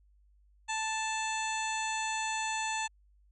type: harmonic tone with a mistuned harmonic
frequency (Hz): 880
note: A5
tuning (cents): 0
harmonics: 1 / 2 / 3 / 4 / 5 / 7 / 8 / 9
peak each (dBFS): -34 / -39 / -38 / -43 / -46 / -45 / -43 / -45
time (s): 0.68-2.88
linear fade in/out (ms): 20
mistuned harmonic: 5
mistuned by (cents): -38
effects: added 50 Hz sine -61 dBFS peak until 3.31 s